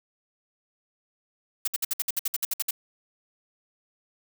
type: noise bursts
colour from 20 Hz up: blue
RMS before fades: -26 dBFS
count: 13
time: 1.65-2.709 s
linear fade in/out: 5 ms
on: 27 ms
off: 59 ms
effects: none